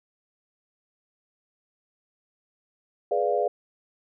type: chord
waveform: sine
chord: G# diminished seventh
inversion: none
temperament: equal with one note detuned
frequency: 418.9 / 493.9 / 587.3 / 698.5 Hz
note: G#4 / B4 / D5 / F5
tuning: +15 / 0 / 0 / 0 cents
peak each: -27 dBFS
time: 3.11-3.48 s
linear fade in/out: 5 ms
effects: none